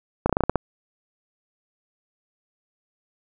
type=clicks; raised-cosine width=1 ms; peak=-5 dBFS; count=8; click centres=0.26 / 0.295 / 0.327 / 0.369 / 0.407 / 0.437 / 0.496 / 0.557 s; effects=none